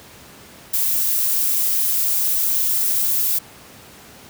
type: noise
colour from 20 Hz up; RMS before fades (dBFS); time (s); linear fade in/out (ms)
violet; -19; 0.73-3.39; 10
effects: pink hiss -43 dBFS RMS until 4.29 s + high-pass 80 Hz 12 dB/octave